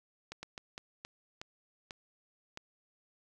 slowing click train, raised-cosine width 0.2 ms, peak -25 dBFS, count 8, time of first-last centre 0.32-2.574 s, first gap 110 ms, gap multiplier 1.35, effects none

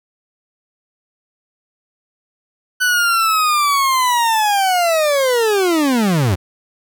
40% pulse linear sweep, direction down, 1503 to 82.41 Hz, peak -12 dBFS, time 2.8-6.36 s, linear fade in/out 20 ms, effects none

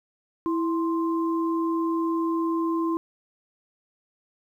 sine tone pair together, 329.7 / 1046.7 Hz, E4 / C6, 0 / 0 cents, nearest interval octave + minor sixth, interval 2000 cents, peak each -23 / -30 dBFS, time 0.46-2.97 s, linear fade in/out 0 ms, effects 10-bit

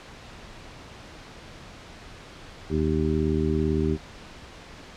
harmonic tone, 77.78 Hz, D#2, in tune, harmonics 1 / 2 / 3 / 4 / 5, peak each -27 / -28 / -28 / -29 / -27 dBFS, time 2.69-3.98 s, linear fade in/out 50 ms, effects pink hiss -44 dBFS RMS until 4.96 s + low-pass 5000 Hz 12 dB/octave

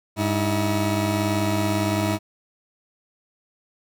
20% pulse tone pair together, 101.15 / 321.4 Hz, G#2 / E4, -45 / -44 cents, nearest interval octave + minor sixth, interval 2001 cents, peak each -18 / -19 dBFS, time 0.16-2.19 s, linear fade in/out 50 ms, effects none

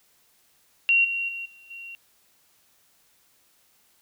sine tone with level steps, 2749 Hz, F7, 28 cents flat, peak -16 / -25 / -31 / -48 / -37 dBFS, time 0.89-1.95 s, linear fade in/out 0 ms, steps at 1.04 / 1.28 / 1.45 / 1.7 s, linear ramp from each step 10 ms, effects white hiss -63 dBFS RMS until 4.01 s

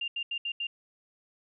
sine tone bursts at uneven times, 2794 Hz, F7, in tune, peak -30 dBFS, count 5, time 0.01-0.08 / 0.16-0.23 / 0.31-0.38 / 0.45-0.52 / 0.6-0.67 s, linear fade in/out 5 ms, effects none

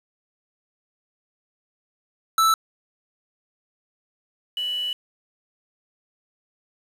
square / sine tone pair in turn, 1318.5 / 2960 Hz, E6 / F#7, 0 / 0 cents, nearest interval octave + major second, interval 1400 cents, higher second, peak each -16 / -24 dBFS, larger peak first, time 2.38-2.54 / 4.57-4.93 s, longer second, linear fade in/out 2 ms, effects resampled to 32000 Hz + 7-bit

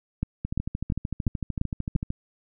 two click trains, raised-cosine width 5 ms, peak -12 / -16 dBFS, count 6 / 23, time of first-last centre 0.23-1.96 / 0.45-2.104 s, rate 2.89 / 13.3 Hz, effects none

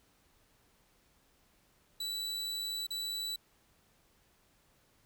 40% pulse tone with dropouts, 3951 Hz, B7, in tune, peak -34 dBFS, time 2-3.36 s, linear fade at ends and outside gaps 5 ms, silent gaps 2.868-2.905 s, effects pink hiss -69 dBFS RMS until 5.05 s

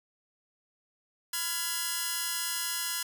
5% pulse chord, F diminished, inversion second, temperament just, 1005.8 / 1396.9 / 1676.3 Hz, Cb6 / F6 / Ab6, +31 / 0 / +16 cents, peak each -24 dBFS, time 1.33-3.03 s, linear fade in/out 5 ms, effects none

